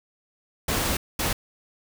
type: noise bursts at uneven times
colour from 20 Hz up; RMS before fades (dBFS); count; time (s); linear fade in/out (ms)
pink; -25; 2; 0.68-0.97 / 1.19-1.33; 5
effects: none